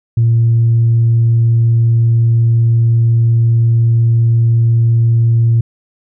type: tone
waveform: sine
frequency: 115.7 Hz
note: A#2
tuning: 13 cents flat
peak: -6 dBFS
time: 0.17-5.61 s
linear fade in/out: 5 ms
effects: tanh soft clip ceiling -4 dBFS